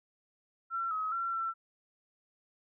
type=tone with pitch steps; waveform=sine; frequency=1354 / 1274 / 1360 / 1344 Hz; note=E6 / D#6 / F6 / E6; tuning=+46 / +41 / -46 / +33 cents; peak=-31 dBFS; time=0.7-1.54 s; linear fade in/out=50 ms; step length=210 ms; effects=none